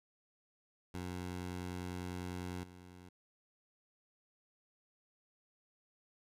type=tone with level steps; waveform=15% pulse; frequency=90 Hz; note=F#2; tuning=47 cents flat; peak=-34 / -47 dBFS; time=0.94-3.09 s; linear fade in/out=5 ms; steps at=2.63 s; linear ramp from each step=10 ms; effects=resampled to 32000 Hz